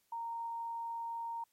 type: tone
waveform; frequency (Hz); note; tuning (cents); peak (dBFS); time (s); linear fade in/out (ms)
sine; 926; A#5; -12; -37; 0.12-1.44; 5
effects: white hiss -75 dBFS RMS until 1.52 s + MP3 64 kbps